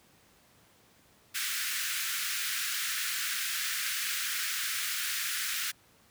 pink high-pass noise, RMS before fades -33 dBFS, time 1.34-5.72 s, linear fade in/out 20 ms, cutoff 1400 Hz, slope 48 dB/octave, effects pink hiss -62 dBFS RMS until 6.1 s + high-pass 80 Hz 12 dB/octave

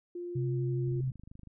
sine tone, 350.6 Hz, F4, 7 cents sharp, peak -36 dBFS, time 0.15-1.01 s, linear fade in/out 5 ms
sine tone with vibrato, 130.81 Hz, C3, in tune, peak -29 dBFS, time 0.35-1.11 s, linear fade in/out 10 ms, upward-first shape sine, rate 12 Hz, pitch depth 20 cents each way
click train, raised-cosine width 5 ms, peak -37 dBFS, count 16, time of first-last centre 0.88-1.473 s, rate 25.3 Hz
effects none

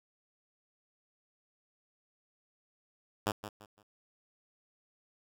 5% pulse tone with echo, 104.3 Hz, G#2, 8 cents sharp, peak -18 dBFS, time 3.26-3.32 s, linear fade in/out 10 ms, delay 170 ms, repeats 3, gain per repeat -11 dB, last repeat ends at 3.83 s, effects none

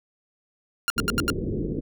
sawtooth tone bursts, 1400 Hz, F6, 4 cents sharp, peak -17 dBFS, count 5, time 0.88-1.301 s, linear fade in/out 0 ms, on 21 ms, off 79 ms
white low-pass noise, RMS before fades -28 dBFS, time 0.96-1.81 s, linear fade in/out 20 ms, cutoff 430 Hz, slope 48 dB/octave
effects none

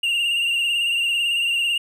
triangle tone with vibrato, 2794 Hz, F7, in tune, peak -17 dBFS, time 0.03-1.78 s, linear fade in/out 5 ms, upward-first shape triangle, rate 18 Hz, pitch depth 56 cents each way, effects none

